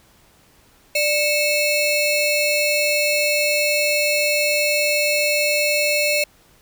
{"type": "ring-modulated tone", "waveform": "30% pulse", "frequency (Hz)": 1611, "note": "G6", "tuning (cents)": 47, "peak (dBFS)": -11, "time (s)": [0.95, 6.24], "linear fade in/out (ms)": 5, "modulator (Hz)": 1020, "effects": ["pink hiss -54 dBFS RMS until 6.61 s"]}